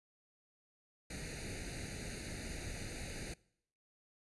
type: noise with comb filter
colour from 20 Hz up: pink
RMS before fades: -44 dBFS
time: 1.1-3.34 s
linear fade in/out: 5 ms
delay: 0.46 ms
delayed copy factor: +0.95
effects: noise-tail reverb RT60 0.7 s tail -23 dB re dry + resampled to 24000 Hz